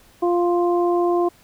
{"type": "harmonic tone", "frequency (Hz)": 349.2, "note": "F4", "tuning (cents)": 0, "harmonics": [1, 2, 3], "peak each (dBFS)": [-17, -23, -27], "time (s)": [0.22, 1.29], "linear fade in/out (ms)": 10, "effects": ["pink hiss -53 dBFS RMS until 1.43 s"]}